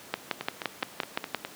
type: two click trains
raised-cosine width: 0.3 ms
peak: -10 / -16 dBFS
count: 8 / 6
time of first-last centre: 0.14-1.347 / 0.41-1.45 s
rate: 5.8 / 4.81 Hz
effects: pink hiss -47 dBFS RMS until 1.55 s + high-pass 200 Hz 12 dB/octave